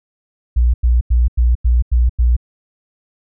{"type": "tone bursts", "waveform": "sine", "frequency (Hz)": 60, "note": "B1", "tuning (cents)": -49, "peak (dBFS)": -9, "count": 7, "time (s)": [0.56, 2.366], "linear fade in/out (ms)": 10, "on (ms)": 180, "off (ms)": 91, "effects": []}